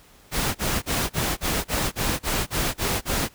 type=noise bursts; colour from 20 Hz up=pink; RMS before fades=-24 dBFS; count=11; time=0.31-3.29 s; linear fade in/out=50 ms; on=240 ms; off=34 ms; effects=pink hiss -53 dBFS RMS until 3.34 s